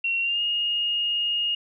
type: tone with pitch glide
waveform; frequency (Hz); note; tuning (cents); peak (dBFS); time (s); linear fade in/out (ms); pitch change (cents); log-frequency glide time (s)
sine; 2735 to 2853; F7 to F7; -37 to +36; -22; 0.04-1.55; 5; +73; 0.21-0.41
effects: none